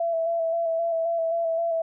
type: tone with vibrato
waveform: sine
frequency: 665 Hz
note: E5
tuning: 15 cents sharp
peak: -22 dBFS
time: 0-1.82 s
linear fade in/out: 5 ms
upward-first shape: square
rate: 3.8 Hz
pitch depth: 23 cents each way
effects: none

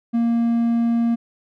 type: tone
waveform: triangle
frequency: 233.1 Hz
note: A#3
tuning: in tune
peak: -14 dBFS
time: 0.13-1.16 s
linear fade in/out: 20 ms
effects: none

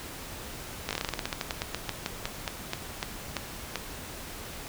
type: slowing click train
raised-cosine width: 0.2 ms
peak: -12 dBFS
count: 24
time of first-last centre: 0.89-3.757 s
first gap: 18 ms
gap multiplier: 1.15
effects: pink hiss -41 dBFS RMS until 4.68 s

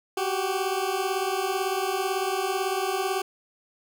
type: beating tone pair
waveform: 20% pulse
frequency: 373.3 / 391.3 Hz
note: F#4 / G4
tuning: +15 / -3 cents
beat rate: 18 Hz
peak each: -23 / -23 dBFS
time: 0.17-3.22 s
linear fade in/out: 5 ms
effects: none

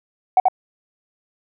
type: tone with echo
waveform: sine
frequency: 748 Hz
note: F#5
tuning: 19 cents sharp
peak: -8 dBFS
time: 0.37-0.4 s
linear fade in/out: 2 ms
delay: 84 ms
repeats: 1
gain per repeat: -2 dB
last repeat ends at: 0.484 s
effects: tanh soft clip ceiling -5 dBFS

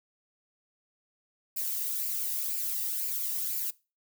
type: noise with flanger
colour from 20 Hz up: violet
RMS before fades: -32 dBFS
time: 1.56-3.71 s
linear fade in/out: 10 ms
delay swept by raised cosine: 0.41 to 1.08 ms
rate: 2 Hz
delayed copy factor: +0.5
effects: noise-tail reverb RT60 0.3 s tail -22 dB re dry

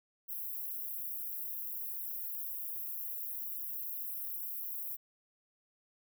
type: high-pass noise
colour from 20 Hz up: white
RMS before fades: -40 dBFS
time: 0.28-4.97 s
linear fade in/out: 20 ms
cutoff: 12000 Hz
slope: 48 dB/octave
effects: none

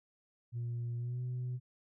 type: tone with pitch glide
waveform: sine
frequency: 119 to 124.92 Hz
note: A#2 to B2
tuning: +36 to +20 cents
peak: -33 dBFS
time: 0.52-1.6 s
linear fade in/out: 50 ms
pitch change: +84 cents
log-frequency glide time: 0.97-1.21 s
effects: tanh soft clip ceiling -33 dBFS

